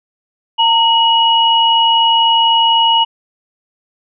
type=tone pair together; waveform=sine; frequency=916 / 2908 Hz; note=A#5 / F#7; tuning=-31 / -31 cents; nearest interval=octave + minor sixth; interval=2000 cents; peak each=-11 dBFS; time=0.58-3.05 s; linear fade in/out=20 ms; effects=none